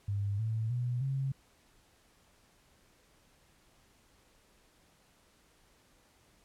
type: tone with pitch steps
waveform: sine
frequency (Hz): 100.7 / 111.09 / 122.55 / 135.2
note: G2 / A2 / B2 / C#3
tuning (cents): +47 / +17 / -13 / -43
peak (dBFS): -30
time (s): 0.08-1.32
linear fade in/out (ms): 5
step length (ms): 310
effects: pink hiss -66 dBFS RMS until 6.44 s + low-pass 12000 Hz 12 dB/octave